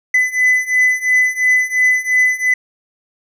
triangle beating tone pair, 2006 / 2008.9 Hz, B6 / B6, +26 / +29 cents, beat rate 2.9 Hz, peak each -14 / -12 dBFS, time 0.14-2.54 s, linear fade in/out 5 ms, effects none

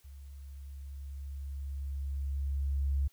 sine tone with level ramp, 69.2 Hz, C#2, 2 cents flat, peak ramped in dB -46 to -26 dBFS, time 0.04-3.08 s, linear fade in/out 10 ms, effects white hiss -67 dBFS RMS until 3.12 s

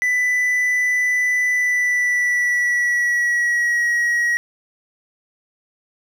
triangle tone with pitch glide, 1990 to 1903.4 Hz, B6 to A#6, +13 to +36 cents, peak -14 dBFS, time 0.02-4.37 s, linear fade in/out 0 ms, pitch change -77 cents, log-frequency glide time 1.51-3.85 s, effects none

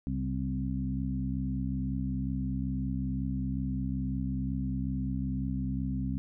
harmonic tone with a mistuned harmonic, 65.41 Hz, C2, in tune, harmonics 1 / 2 / 3 / 4, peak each -35 / -35 / -35 / -35 dBFS, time 0.07-6.18 s, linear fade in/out 0 ms, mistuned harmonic 2, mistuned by +41 cents, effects none

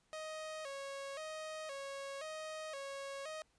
sawtooth tone with vibrato, 587.3 Hz, D5, in tune, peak -39 dBFS, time 0.13-3.42 s, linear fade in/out 0 ms, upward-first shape square, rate 0.96 Hz, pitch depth 110 cents each way, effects pink hiss -75 dBFS RMS until 3.58 s + resampled to 22050 Hz

